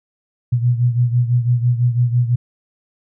sine beating tone pair, 120.3 / 126.3 Hz, B2 / B2, -45 / +39 cents, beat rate 6 Hz, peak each -14 / -19 dBFS, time 0.52-2.36 s, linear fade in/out 10 ms, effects none

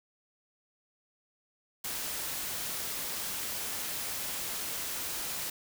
white noise, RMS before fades -36 dBFS, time 1.84-5.5 s, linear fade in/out 5 ms, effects none

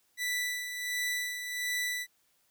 sawtooth tone with tremolo, 1975.5 Hz, B6, in tune, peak -26 dBFS, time 0.17-2.07 s, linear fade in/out 50 ms, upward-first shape sine, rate 1.4 Hz, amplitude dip 55%, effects white hiss -71 dBFS RMS until 2.5 s

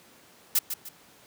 blue noise with echo, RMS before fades -22 dBFS, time 0.55-0.59 s, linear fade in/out 5 ms, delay 150 ms, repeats 2, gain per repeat -9 dB, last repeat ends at 0.89 s, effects pink hiss -55 dBFS RMS until 1.26 s + high-pass 150 Hz 12 dB/octave

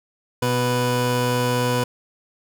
25% pulse tone pair together, 123.44 / 494.1 Hz, B2 / B4, 0 / +1 cents, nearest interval 2 octaves, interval 2401 cents, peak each -18 dBFS, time 0.42-1.84 s, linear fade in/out 5 ms, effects none

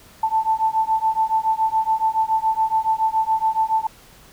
sine beating tone pair, 880 / 887.1 Hz, A5 / A5, 0 / +14 cents, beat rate 7.1 Hz, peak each -20 dBFS, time 0.23-3.87 s, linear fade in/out 5 ms, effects pink hiss -48 dBFS RMS until 4.32 s

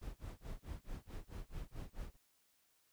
brown noise with tremolo, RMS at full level -44 dBFS, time 0.01-2.17 s, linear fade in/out 20 ms, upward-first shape sine, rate 4.6 Hz, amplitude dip 100%, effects white hiss -75 dBFS RMS until 2.92 s

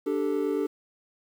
triangle chord, D suspended fourth, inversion none, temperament just, 293.7 / 391.6 / 440.5 Hz, D4 / G4 / A4, 0 / -2 / +2 cents, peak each -27 dBFS, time 0.06-0.67 s, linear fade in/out 10 ms, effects 9-bit

